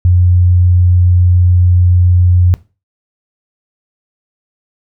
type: tone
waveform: sine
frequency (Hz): 89.3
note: F2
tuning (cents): +39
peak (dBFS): -5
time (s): 0.05-2.54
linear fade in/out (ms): 0
effects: noise-tail reverb RT60 0.3 s tail -19 dB re dry